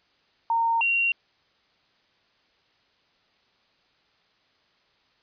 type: tone pair in turn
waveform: sine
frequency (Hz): 919 / 2754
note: A#5 / F7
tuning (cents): -25 / -25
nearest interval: octave + perfect fifth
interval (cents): 1900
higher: second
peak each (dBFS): -20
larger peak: neither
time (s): 0.5-0.81 / 0.81-1.12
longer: neither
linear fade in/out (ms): 2
effects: white hiss -65 dBFS RMS until 5.22 s + resampled to 11025 Hz